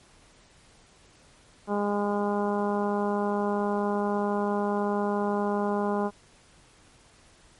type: harmonic tone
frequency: 204.6 Hz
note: G#3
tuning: 26 cents flat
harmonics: 1 / 2 / 3 / 4 / 5 / 6 / 7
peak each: -28 / -29 / -33 / -32 / -34 / -41 / -42 dBFS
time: 1.67-6.11 s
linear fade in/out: 50 ms
effects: pink hiss -57 dBFS RMS until 7.59 s + MP3 48 kbps